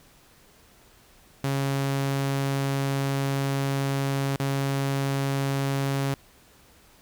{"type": "tone with dropouts", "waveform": "sawtooth", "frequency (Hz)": 137.6, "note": "C#3", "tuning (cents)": -12, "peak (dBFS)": -20, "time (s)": [1.44, 6.14], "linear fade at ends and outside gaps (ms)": 2, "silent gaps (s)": [4.36, 4.399], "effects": ["pink hiss -56 dBFS RMS until 7.01 s"]}